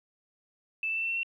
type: tone with pitch steps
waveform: sine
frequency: 2637 / 2654 / 2671 / 2688 / 2705 / 2722 Hz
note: E7 / E7 / E7 / E7 / E7 / F7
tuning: 0 / +11 / +22 / +33 / +44 / -45 cents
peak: -28 dBFS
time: 0.83-1.232 s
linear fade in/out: 2 ms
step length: 67 ms
effects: 11-bit